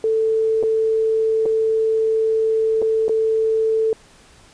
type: tone with dropouts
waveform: sine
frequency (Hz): 442.7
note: A4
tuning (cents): +11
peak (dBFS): -15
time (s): 0.04-3.93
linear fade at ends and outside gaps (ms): 1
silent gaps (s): 0.628-0.635 / 1.456-1.46 / 2.818-2.824 / 3.082-3.094
effects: pink hiss -49 dBFS RMS until 4.53 s + resampled to 22050 Hz